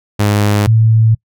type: tone pair in turn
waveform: sawtooth / sine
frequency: 103.4 / 111.64 Hz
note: G#2 / A2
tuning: -7 / +26 cents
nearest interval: minor second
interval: 133 cents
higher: second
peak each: -6 dBFS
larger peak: neither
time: 0.19-0.67 / 0.67-1.15 s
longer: neither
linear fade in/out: 10 ms
effects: noise-tail reverb RT60 0.1 s tail -26 dB re dry